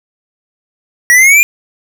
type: exponential sweep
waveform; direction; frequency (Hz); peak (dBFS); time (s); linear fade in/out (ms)
square; up; 1900 to 2436; -4; 1.1-1.43; 0
effects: none